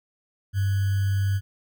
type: tone with sample-and-hold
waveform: sine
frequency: 98 Hz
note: G2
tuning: in tune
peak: -20 dBFS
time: 0.53-1.41 s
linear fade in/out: 50 ms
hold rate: 1575 Hz
effects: none